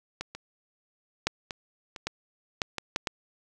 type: clicks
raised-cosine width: 0.2 ms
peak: -16 / -22 / -7 / -17 / -22 / -13 / -9 / -14 / -9 / -11 dBFS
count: 10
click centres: 0.21 / 0.35 / 1.27 / 1.508 / 1.962 / 2.07 / 2.618 / 2.783 / 2.961 / 3.072 s
effects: none